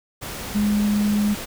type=tone in noise; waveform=sine; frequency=207.7 Hz; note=G#3; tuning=in tune; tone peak=-17 dBFS; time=0.54-1.35 s; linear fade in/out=20 ms; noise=pink; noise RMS=-32 dBFS; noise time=0.21-1.46 s; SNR=+12 dB; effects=none